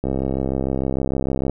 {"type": "click train", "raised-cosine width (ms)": 2, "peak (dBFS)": -9, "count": 98, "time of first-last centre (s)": [0.04, 1.496], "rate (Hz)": 66.6, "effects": []}